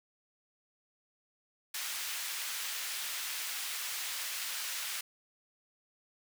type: high-pass noise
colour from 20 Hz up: pink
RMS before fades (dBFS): -38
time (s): 1.74-5.01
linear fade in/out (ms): 5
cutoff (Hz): 1900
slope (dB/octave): 12
effects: none